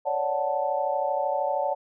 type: chord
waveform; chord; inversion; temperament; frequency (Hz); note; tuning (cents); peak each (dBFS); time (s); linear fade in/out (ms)
sine; D major seventh; third; equal; 554.4 / 587.3 / 740 / 880; C#5 / D5 / F#5 / A5; 0 / 0 / 0 / 0; -29; 0.05-1.75; 20
effects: none